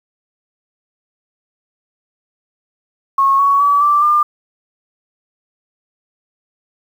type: tone with pitch steps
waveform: sine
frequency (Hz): 1093 / 1118.5 / 1144.7 / 1171.4 / 1198.8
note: C#6 / C#6 / D6 / D6 / D6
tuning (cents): -25 / +15 / -45 / -5 / +35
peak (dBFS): -9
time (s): 3.18-4.23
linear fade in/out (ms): 5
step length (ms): 210
effects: 7-bit